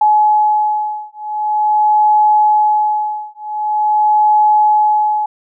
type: beating tone pair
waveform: sine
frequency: 848 / 848.45 Hz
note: G#5 / G#5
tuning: +36 / +37 cents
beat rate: 0.45 Hz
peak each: -13 dBFS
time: 0.01-5.26 s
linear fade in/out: 5 ms
effects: none